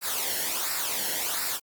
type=noise with flanger; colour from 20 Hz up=white; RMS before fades=-29 dBFS; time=0.01-1.6 s; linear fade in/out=50 ms; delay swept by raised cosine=0.31 to 0.84 ms; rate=1.4 Hz; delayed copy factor=-0.65; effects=Opus 48 kbps